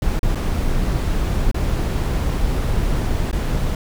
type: noise with dropouts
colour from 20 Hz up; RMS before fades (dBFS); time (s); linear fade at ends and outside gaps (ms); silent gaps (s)
brown; -19; 0.02-3.75; 2; 0.193-0.23 / 0.349-0.355 / 1.514-1.544 / 3.314-3.328
effects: none